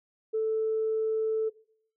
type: tone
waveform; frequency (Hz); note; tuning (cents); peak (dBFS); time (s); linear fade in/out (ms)
sine; 440; A4; 0; -24; 0.33-1.5; 20
effects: noise-tail reverb RT60 0.6 s tail -20 dB re dry + tanh soft clip ceiling -20 dBFS